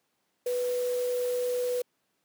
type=tone in noise; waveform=sine; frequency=493.9 Hz; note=B4; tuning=in tune; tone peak=-26 dBFS; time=0.46-1.82 s; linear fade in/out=5 ms; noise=white; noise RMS=-43 dBFS; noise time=0.46-1.82 s; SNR=+14 dB; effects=pink hiss -75 dBFS RMS until 2.24 s + high-pass 200 Hz 12 dB/octave